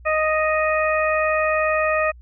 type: harmonic tone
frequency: 622.3 Hz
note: D#5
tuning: in tune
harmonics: 1 / 2 / 3 / 4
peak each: -20 / -23 / -25 / -26 dBFS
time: 0.05-2.12 s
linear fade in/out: 20 ms
effects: added 60 Hz sine -41 dBFS peak until 2.21 s